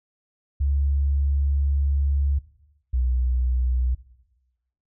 sine tone pair in turn, 70.1 / 62.36 Hz, C#2 / B1, +20 / +17 cents, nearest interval major second, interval 203 cents, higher first, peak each -19 dBFS, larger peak neither, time 0.6-2.39 / 2.93-3.95 s, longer first, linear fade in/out 10 ms, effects noise-tail reverb RT60 1.0 s tail -17 dB re dry

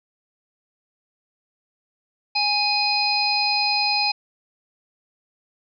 harmonic tone, 830 Hz, G#5, 1 cent flat, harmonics 1 / 3 / 5 / 6, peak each -24 / -24 / -24 / -24 dBFS, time 2.35-4.12 s, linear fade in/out 10 ms, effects none

